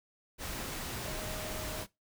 sine tone in noise, 622.3 Hz, D#5, in tune, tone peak -44 dBFS, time 1.03-1.85 s, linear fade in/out 50 ms, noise pink, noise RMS -39 dBFS, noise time 0.38-1.87 s, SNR -8 dB, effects noise-tail reverb RT60 0.2 s tail -20 dB re dry

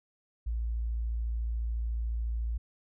sine tone, 57 Hz, A#1, 38 cents flat, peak -29 dBFS, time 0.46-2.58 s, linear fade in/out 10 ms, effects none

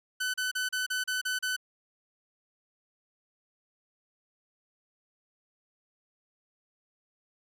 sawtooth tone bursts, 1507 Hz, F#6, 31 cents sharp, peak -25 dBFS, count 8, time 0.2-1.565 s, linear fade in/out 10 ms, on 140 ms, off 35 ms, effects resampled to 32000 Hz

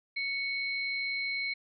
sine tone pair together, 2217 / 4139 Hz, C#7 / C8, 0 / -20 cents, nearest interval major seventh, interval 1080 cents, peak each -31 / -38 dBFS, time 0.16-1.54 s, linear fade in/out 10 ms, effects none

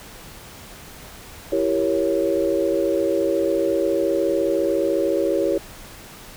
sine chord, E diminished seventh, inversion none, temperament equal with one note detuned, 332.3 / 392 / 466.2 / 554.4 Hz, E4 / G4 / Bb4 / Db5, +14 / 0 / 0 / 0 cents, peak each -23 / -23 / -26 / -22 dBFS, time 1.52-5.58 s, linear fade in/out 5 ms, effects pink hiss -41 dBFS RMS until 6.36 s

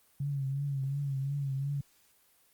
sine tone with vibrato, 138.6 Hz, C#3, in tune, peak -30 dBFS, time 0.2-1.81 s, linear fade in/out 5 ms, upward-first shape triangle, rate 2.8 Hz, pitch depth 67 cents each way, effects white hiss -66 dBFS RMS until 2.53 s + Opus 24 kbps

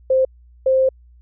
sine tone pair in turn, 523.3 / 525.3 Hz, C5 / C5, 0 / +7 cents, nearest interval unison, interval 7 cents, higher second, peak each -12 dBFS, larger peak neither, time 0.1-0.25 / 0.66-0.89 s, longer second, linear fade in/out 5 ms, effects added 60 Hz sine -45 dBFS peak until 1.21 s

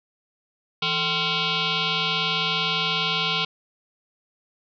sine tone with frequency modulation, 164.81 Hz, E3, in tune, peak -21 dBFS, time 0.82-3.45 s, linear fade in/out 5 ms, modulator 606 Hz, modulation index 6.4, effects none

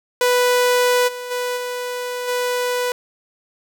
sawtooth tone with level steps, 493.9 Hz, B4, in tune, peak -10 / -24 / -17 / -20 / -15 dBFS, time 0.21-2.92 s, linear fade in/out 2 ms, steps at 1.07 / 1.3 / 1.56 / 2.27 s, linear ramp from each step 20 ms, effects none

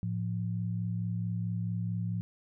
sine tone pair together, 110.07 / 174.61 Hz, A2 / F3, +1 / 0 cents, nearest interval minor sixth, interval 799 cents, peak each -32 / -34 dBFS, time 0.03-2.21 s, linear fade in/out 0 ms, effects none

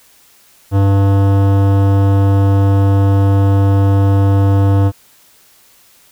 sine tone with hard clipping, 98.5 Hz, G2, 9 cents sharp, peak -10 dBFS, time 0.71-4.92 s, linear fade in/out 50 ms, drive 17 dB, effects white hiss -48 dBFS RMS until 6.11 s

